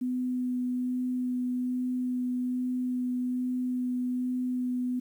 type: tone with vibrato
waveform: sine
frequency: 250.5 Hz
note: B3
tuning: 25 cents sharp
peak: -27 dBFS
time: 0.01-5 s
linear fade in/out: 10 ms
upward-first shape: sine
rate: 1.2 Hz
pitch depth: 9 cents each way
effects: 10-bit